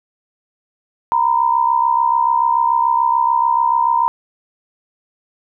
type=tone pair together; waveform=sine; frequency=933.1 / 1000 Hz; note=A#5 / B5; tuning=+1 / +21 cents; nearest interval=minor second; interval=120 cents; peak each=-14 / -16 dBFS; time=1.12-4.08 s; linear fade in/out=0 ms; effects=none